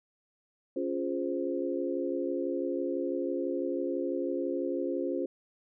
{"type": "chord", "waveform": "sine", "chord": "Db major seventh", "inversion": "none", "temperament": "equal", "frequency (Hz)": [277.2, 349.2, 415.3, 523.3], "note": ["Db4", "F4", "Ab4", "C5"], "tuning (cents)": [0, 0, 0, 0], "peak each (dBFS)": [-34, -33, -38, -35], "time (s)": [0.76, 5.26], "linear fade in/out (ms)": 5, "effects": []}